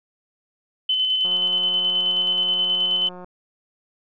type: tone with tremolo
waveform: sine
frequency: 3040 Hz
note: F#7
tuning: 46 cents sharp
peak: -17 dBFS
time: 0.89-3.09 s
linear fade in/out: 5 ms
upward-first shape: square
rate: 9.4 Hz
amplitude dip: 25%
type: click train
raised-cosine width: 1 ms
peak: -26 dBFS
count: 360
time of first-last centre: 1.25-3.244 s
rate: 180 Hz
effects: none